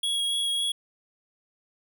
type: tone with vibrato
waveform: square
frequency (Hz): 3320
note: G#7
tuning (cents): -1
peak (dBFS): -25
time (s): 0.03-0.72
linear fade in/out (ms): 5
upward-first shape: sine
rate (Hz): 3.6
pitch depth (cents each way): 12
effects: none